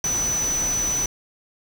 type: tone in noise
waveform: sine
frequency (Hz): 5980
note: F#8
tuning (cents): +17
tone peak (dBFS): -21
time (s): 0.04-1.06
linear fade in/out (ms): 2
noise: pink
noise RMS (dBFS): -31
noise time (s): 0.04-1.06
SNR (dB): +7
effects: none